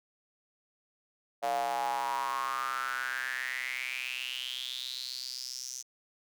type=tone with high-pass filter sweep; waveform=square; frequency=63.8 Hz; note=C2; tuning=43 cents flat; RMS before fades=-35 dBFS; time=1.42-5.83 s; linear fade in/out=20 ms; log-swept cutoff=660 to 6200 Hz; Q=7.4; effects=none